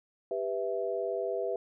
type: chord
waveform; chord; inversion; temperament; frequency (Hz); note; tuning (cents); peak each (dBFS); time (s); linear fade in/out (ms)
sine; E minor; first; just; 395.6 / 494.4 / 659.3; G4 / B4 / E5; +16 / +2 / 0; -34; 0.31-1.56; 2
effects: none